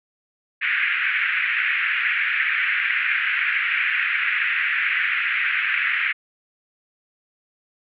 white band-pass noise, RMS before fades -22 dBFS, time 0.61-6.13 s, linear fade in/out 20 ms, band 1500 to 2500 Hz, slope 48 dB/octave, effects none

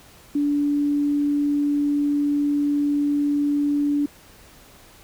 sine tone, 289.5 Hz, D4, 25 cents flat, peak -18 dBFS, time 0.35-4.06 s, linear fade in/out 5 ms, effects pink hiss -49 dBFS RMS until 5.03 s

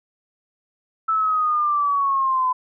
sine linear sweep, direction down, 1318.5 to 1007 Hz, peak -17 dBFS, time 1.08-2.53 s, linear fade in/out 10 ms, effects none

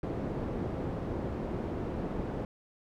white low-pass noise, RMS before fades -35 dBFS, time 0.03-2.45 s, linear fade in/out 2 ms, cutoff 390 Hz, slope 12 dB/octave, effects none

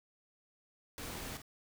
pink noise with echo, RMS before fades -44 dBFS, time 0.98-1.37 s, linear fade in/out 0 ms, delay 48 ms, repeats 1, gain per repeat -8 dB, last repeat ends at 1.418 s, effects none

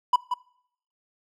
triangle tone with echo, 987.8 Hz, B5, in tune, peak -13 dBFS, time 0.13-0.16 s, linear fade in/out 5 ms, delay 180 ms, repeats 1, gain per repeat -8 dB, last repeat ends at 0.34 s, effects noise-tail reverb RT60 0.7 s tail -23 dB re dry

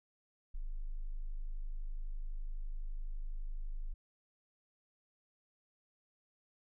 sine tone, 25.96 Hz, G#0, in tune, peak -36 dBFS, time 0.54-3.94 s, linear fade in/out 10 ms, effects none

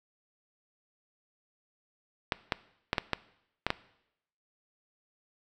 clicks, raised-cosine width 0.3 ms, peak -10 dBFS, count 7, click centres 2.322 / 2.522 / 2.931 / 2.982 / 3.133 / 3.666 / 3.704 s, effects noise-tail reverb RT60 0.8 s tail -19 dB re dry

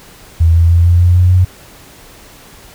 sine tone with pitch steps, 82.4 / 83.84 / 85.31 / 86.8 / 88.31 / 89.86 / 91.43 Hz, E2 / E2 / F2 / F2 / F2 / F2 / F#2, 0 / +30 / -40 / -10 / +20 / +50 / -20 cents, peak -5 dBFS, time 0.4-1.45 s, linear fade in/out 10 ms, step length 150 ms, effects pink hiss -39 dBFS RMS until 2.74 s

